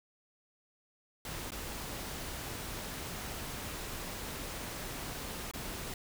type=noise with dropouts; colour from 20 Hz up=pink; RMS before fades=-41 dBFS; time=1.25-5.94 s; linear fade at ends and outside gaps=2 ms; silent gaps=1.506-1.519 / 5.513-5.536 s; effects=none